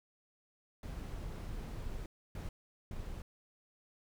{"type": "noise bursts at uneven times", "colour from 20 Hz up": "brown", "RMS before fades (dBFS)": -42, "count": 3, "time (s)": [[0.83, 2.06], [2.35, 2.49], [2.91, 3.22]], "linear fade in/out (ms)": 2, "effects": []}